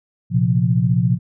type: chord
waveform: sine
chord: Bb suspended second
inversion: none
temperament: just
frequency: 116.54 / 131.11 / 174.81 Hz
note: Bb2 / C3 / F3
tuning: 0 / +4 / +2 cents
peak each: -18 dBFS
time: 0.3-1.19 s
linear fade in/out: 50 ms
effects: none